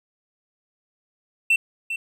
triangle tone with echo, 2691 Hz, E7, 35 cents sharp, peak -13 dBFS, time 1.5-1.56 s, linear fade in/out 5 ms, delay 400 ms, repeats 1, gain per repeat -10 dB, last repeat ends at 1.96 s, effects none

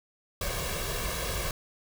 pink noise with comb filter, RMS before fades -32 dBFS, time 0.41-1.51 s, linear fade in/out 2 ms, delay 1.8 ms, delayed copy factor +0.7, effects none

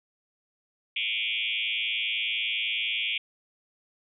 sine tone with frequency modulation, 2824 Hz, F7, 19 cents sharp, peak -26 dBFS, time 0.96-3.18 s, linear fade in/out 5 ms, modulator 110 Hz, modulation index 5.4, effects none

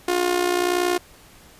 sawtooth tone with amplitude modulation, 356.1 Hz, F4, 34 cents sharp, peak -12 dBFS, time 0.08-0.98 s, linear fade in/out 5 ms, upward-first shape sine, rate 61.3 Hz, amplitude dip 70%, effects pink hiss -49 dBFS RMS until 1.59 s + resampled to 32000 Hz

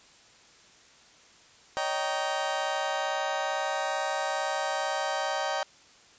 30% pulse chord, Eb dominant seventh, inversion third, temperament just, 560 / 622.3 / 777.8 / 933.4 Hz, Db5 / Eb5 / G5 / Bb5, +18 / 0 / -14 / +2 cents, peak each -32 / -31 / -29 / -33 dBFS, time 1.77-5.63 s, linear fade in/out 0 ms, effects white hiss -56 dBFS RMS until 6.18 s + resampled to 16000 Hz

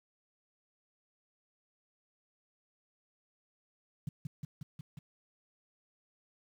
sine tone with echo, 146.83 Hz, D3, in tune, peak -32 dBFS, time 4.07-4.09 s, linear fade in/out 5 ms, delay 180 ms, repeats 5, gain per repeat -2 dB, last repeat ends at 4.99 s, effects 10-bit

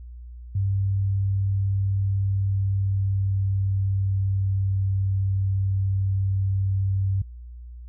sine tone with pitch glide, 98 to 96.87 Hz, G2 to G2, 0 to -20 cents, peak -20 dBFS, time 0.55-7.22 s, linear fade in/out 5 ms, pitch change -20 cents, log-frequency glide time 2.25-4.9 s, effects added 60 Hz sine -37 dBFS peak until 7.88 s

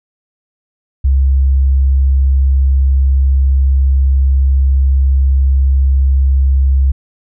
sine tone, 67.2 Hz, C2, 47 cents sharp, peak -7 dBFS, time 1.04-6.92 s, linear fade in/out 10 ms, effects none

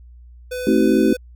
square tone, 501 Hz, B4, 25 cents sharp, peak -25 dBFS, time 0.51-1.17 s, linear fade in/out 10 ms
sine chord, A diminished seventh, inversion none, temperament just, 220 / 264 / 316.8 / 380.2 Hz, A3 / C4 / Eb4 / Gb4, 0 / +16 / +31 / +47 cents, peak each -18 dBFS, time 0.67-1.13 s, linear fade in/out 2 ms
effects added 60 Hz sine -40 dBFS peak until 1.35 s

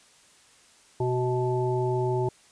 harmonic tone with a mistuned harmonic, 124.8 Hz, B2, 19 cents sharp, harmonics 1 / 3 / 5 / 7, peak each -27 / -26 / -36 / -32 dBFS, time 1-2.29 s, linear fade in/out 5 ms, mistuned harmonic 5, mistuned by +31 cents, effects white hiss -57 dBFS RMS until 2.51 s + resampled to 22050 Hz

